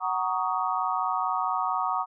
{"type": "chord", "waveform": "sine", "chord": "D# minor seventh", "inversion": "first", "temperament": "just", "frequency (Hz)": [746.7, 933.4, 1120.1, 1244.5], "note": ["F#5", "A#5", "C#6", "D#6"], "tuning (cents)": [16, 2, 18, 0], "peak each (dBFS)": -30, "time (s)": [0, 2.06], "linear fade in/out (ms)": 50, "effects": []}